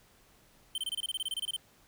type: tone bursts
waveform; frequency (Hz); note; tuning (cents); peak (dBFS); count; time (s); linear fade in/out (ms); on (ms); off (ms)
square; 3104; G7; -18; -32; 15; 0.75-1.564; 2; 30; 26
effects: pink hiss -63 dBFS RMS until 1.87 s